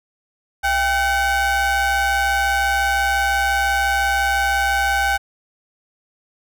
square ring-modulated tone, 365.7 Hz, F#4, 20 cents flat, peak -14 dBFS, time 0.63-5.18 s, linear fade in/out 20 ms, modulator 1160 Hz, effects none

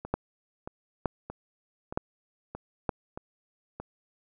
two click trains, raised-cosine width 1 ms, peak -23 / -12 dBFS, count 7 / 4, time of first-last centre 0.05-3.8 / 0.14-2.892 s, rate 1.6 / 1.09 Hz, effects none

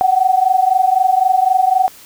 sine tone pair together, 740 / 763.9 Hz, F#5 / G5, 0 / -45 cents, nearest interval minor second, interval 55 cents, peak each -13 dBFS, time 0.01-1.88 s, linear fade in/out 0 ms, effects white hiss -41 dBFS RMS until 2.05 s

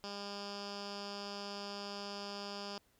10% pulse tone with low-pass filter, 201.7 Hz, G3, 50 cents sharp, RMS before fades -44 dBFS, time 0.04-2.78 s, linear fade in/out 0 ms, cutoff 5000 Hz, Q 4.7, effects pink hiss -72 dBFS RMS until 2.99 s

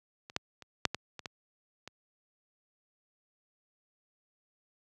clicks, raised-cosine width 0.2 ms, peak -29 / -12 / -30 / -7 / -16 / -24 / -21 / -26 dBFS, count 8, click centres 0.299 / 0.364 / 0.623 / 0.853 / 0.946 / 1.193 / 1.258 / 1.876 s, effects high-pass 80 Hz 12 dB/octave

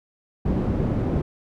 white low-pass noise, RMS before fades -23 dBFS, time 0.45-1.22 s, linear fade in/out 10 ms, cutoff 250 Hz, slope 12 dB/octave, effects none

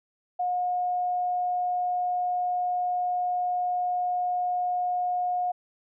sine tone, 720 Hz, F#5, 47 cents flat, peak -24 dBFS, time 0.39-5.52 s, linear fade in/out 10 ms, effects none

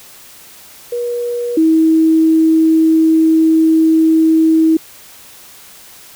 sine tone pair in turn, 480.5 / 320.7 Hz, B4 / E4, -48 / -48 cents, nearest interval perfect fifth, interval 700 cents, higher first, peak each -16 / -7 dBFS, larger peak second, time 0.92-1.57 / 1.57-4.77 s, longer second, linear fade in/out 5 ms, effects white hiss -39 dBFS RMS until 6.15 s

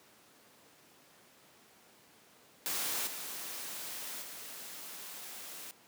white noise with level steps, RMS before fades -35 / -42 / -46 dBFS, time 2.66-5.71 s, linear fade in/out 0 ms, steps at 3.07 / 4.22 s, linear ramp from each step 2 ms, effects pink hiss -61 dBFS RMS until 5.87 s + high-pass 200 Hz 12 dB/octave

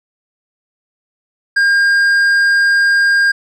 sine tone with tanh clipping, 1610 Hz, G6, 46 cents sharp, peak -10 dBFS, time 1.56-3.32 s, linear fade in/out 10 ms, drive 7 dB, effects none

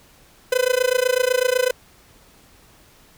45% pulse tone with amplitude modulation, 505 Hz, B4, 39 cents sharp, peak -13 dBFS, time 0.52-1.71 s, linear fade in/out 5 ms, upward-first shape sine, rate 28 Hz, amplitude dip 95%, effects pink hiss -52 dBFS RMS until 3.17 s

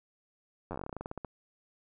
slowing click train, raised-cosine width 1 ms, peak -24 dBFS, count 18, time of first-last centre 0.71-1.247 s, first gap 10 ms, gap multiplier 1.13, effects none

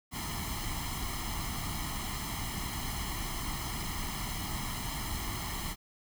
pink noise with comb filter, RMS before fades -36 dBFS, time 0.11-5.76 s, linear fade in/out 50 ms, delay 0.97 ms, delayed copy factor +0.8, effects none

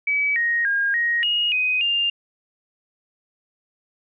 sine tone with pitch steps, 2285 / 1873 / 1620 / 1880 / 2872 / 2506 / 2802 Hz, D7 / A#6 / G#6 / A#6 / F7 / D#7 / F7, -48 / +8 / -43 / +14 / +48 / +12 / +5 cents, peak -18 dBFS, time 0.07-2.1 s, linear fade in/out 5 ms, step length 290 ms, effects none

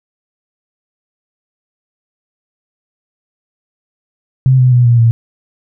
sine tone with pitch steps, 130.81 / 126.79 / 122.9 / 119.12 / 115.47 Hz, C3 / B2 / B2 / A#2 / A#2, 0 / +46 / -8 / +38 / -16 cents, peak -5 dBFS, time 4.46-5.11 s, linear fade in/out 0 ms, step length 130 ms, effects none

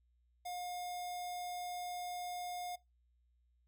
square tone with notch filter, 714 Hz, F5, 38 cents sharp, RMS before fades -43 dBFS, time 0.45-2.76 s, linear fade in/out 10 ms, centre 1500 Hz, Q 0.83, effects noise-tail reverb RT60 0.2 s tail -20 dB re dry + added 60 Hz sine -70 dBFS peak until 3.67 s

